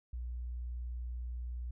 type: tone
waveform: sine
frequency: 60.5 Hz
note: B1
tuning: 35 cents flat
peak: -37 dBFS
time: 0.13-1.71 s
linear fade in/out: 5 ms
effects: none